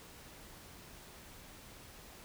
silence, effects pink hiss -54 dBFS RMS until 2.24 s

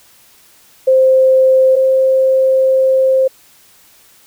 sine tone pair in turn, 523.3 / 526.6 Hz, C5 / C5, 0 / +11 cents, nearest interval unison, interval 11 cents, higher second, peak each -6 / -8 dBFS, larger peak first, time 0.87-1.76 / 1.76-3.28 s, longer second, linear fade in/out 10 ms, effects white hiss -47 dBFS RMS until 4.26 s

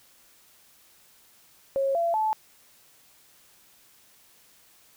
sine tone with pitch steps, 545 / 679 / 869 Hz, C#5 / F5 / A5, -29 / -49 / -22 cents, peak -22 dBFS, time 1.76-2.33 s, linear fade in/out 0 ms, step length 190 ms, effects white hiss -58 dBFS RMS until 4.96 s

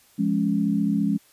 sine chord, Db major, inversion first, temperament just, 173.24 / 207.9 / 277.2 Hz, F3 / Ab3 / Db4, -14 / +2 / 0 cents, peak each -26 / -22 / -25 dBFS, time 0.18-1.18 s, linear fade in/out 20 ms, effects white hiss -57 dBFS RMS until 1.32 s + resampled to 32000 Hz

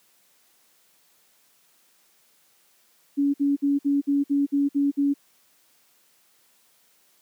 sine tone bursts, 282.4 Hz, C#4, 32 cents sharp, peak -18 dBFS, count 9, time 3.17-5.14 s, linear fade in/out 20 ms, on 170 ms, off 55 ms, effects white hiss -62 dBFS RMS until 7.21 s + high-pass 150 Hz 12 dB/octave

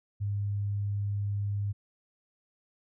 sine tone, 101.5 Hz, G#2, 39 cents flat, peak -28 dBFS, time 0.2-1.73 s, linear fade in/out 20 ms, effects none

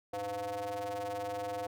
square ring-modulated tone, 99.6 Hz, G2, 28 cents sharp, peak -33 dBFS, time 0.13-1.67 s, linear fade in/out 5 ms, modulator 608 Hz, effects none

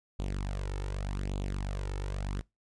sawtooth tone with flanger, 48.37 Hz, G1, 22 cents flat, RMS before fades -34 dBFS, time 0.19-2.41 s, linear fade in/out 0 ms, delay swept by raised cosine 0.27 to 2.27 ms, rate 0.85 Hz, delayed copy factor +0.7, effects noise-tail reverb RT60 0.2 s tail -23 dB re dry + resampled to 22050 Hz

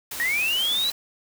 white noise, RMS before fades -33 dBFS, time 0.11-0.92 s, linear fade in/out 5 ms
sine linear sweep, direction up, 1838 to 4011 Hz, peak -21 dBFS, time 0.2-0.9 s, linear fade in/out 0 ms
effects none

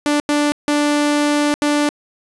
sawtooth tone bursts at uneven times, 293.7 Hz, D4, in tune, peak -10 dBFS, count 4, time 0.06-0.2 / 0.29-0.52 / 0.68-1.54 / 1.62-1.89 s, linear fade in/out 0 ms, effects resampled to 24000 Hz + 8-bit

